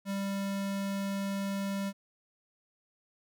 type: tone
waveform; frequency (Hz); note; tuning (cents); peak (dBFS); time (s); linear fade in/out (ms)
square; 197.2; G3; +11; -32; 0.05-1.93; 50
effects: none